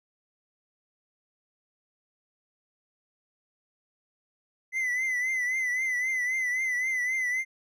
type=tone with vibrato; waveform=triangle; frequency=2025 Hz; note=B6; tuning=43 cents sharp; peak=-24 dBFS; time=4.72-7.45 s; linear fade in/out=50 ms; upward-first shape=triangle; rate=3.8 Hz; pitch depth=74 cents each way; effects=none